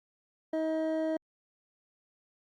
triangle tone pair together, 317.5 / 635 Hz, D#4 / D#5, +35 / +35 cents, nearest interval octave, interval 1200 cents, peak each -28 / -28 dBFS, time 0.53-1.17 s, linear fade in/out 5 ms, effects tanh soft clip ceiling -23 dBFS + Opus 48 kbps

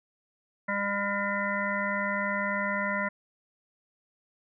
harmonic tone, 201.3 Hz, G3, 46 cents sharp, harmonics 1 / 3 / 5 / 7 / 9 / 10, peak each -34 / -34 / -34 / -34 / -34 / -34 dBFS, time 0.68-3.09 s, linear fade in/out 10 ms, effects none

